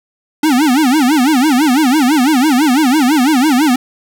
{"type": "tone with vibrato", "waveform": "square", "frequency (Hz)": 278.4, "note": "C#4", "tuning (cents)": 8, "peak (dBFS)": -9, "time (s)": [0.43, 3.76], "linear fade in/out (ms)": 5, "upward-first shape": "sine", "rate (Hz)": 6, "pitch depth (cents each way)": 240, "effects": []}